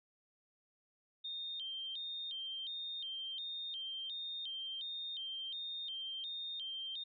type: tone with vibrato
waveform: sine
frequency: 3400 Hz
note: G#7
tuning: 40 cents sharp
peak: -40 dBFS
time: 1.24-7.04 s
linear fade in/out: 10 ms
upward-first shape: square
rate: 1.4 Hz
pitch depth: 130 cents each way
effects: none